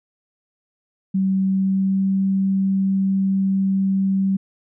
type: tone with pitch glide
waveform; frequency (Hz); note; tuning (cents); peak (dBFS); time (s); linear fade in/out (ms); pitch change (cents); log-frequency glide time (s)
sine; 191.4 to 193.18; G3 to G3; -41 to -25; -16; 1.14-4.37; 10; +16; 1.43-2.13
effects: none